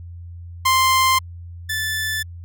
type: tone pair in turn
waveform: sawtooth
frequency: 1047 / 1751.7 Hz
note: C6 / A6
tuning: +1 / -8 cents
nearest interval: major sixth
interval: 891 cents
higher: second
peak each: -10 / -18 dBFS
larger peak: first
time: 0.65-1.19 / 1.69-2.23 s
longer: neither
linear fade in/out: 10 ms
effects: added 86 Hz sine -33 dBFS peak until 2.44 s